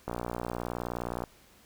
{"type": "click train", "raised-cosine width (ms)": 1, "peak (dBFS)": -19, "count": 70, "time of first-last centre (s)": [0.08, 1.238], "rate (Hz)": 59.6, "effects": ["pink hiss -59 dBFS RMS until 1.65 s"]}